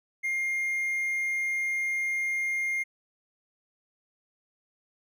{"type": "tone with hard clipping", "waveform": "triangle", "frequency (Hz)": 2120, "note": "C7", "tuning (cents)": 22, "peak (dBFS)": -27, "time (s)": [0.23, 2.84], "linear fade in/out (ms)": 20, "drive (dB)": 5, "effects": []}